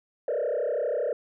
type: tone with frequency modulation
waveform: sine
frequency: 535 Hz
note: C5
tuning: 38 cents sharp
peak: -23 dBFS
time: 0.28-1.13 s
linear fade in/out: 2 ms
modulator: 32.5 Hz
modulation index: 2.6
effects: tanh soft clip ceiling -22 dBFS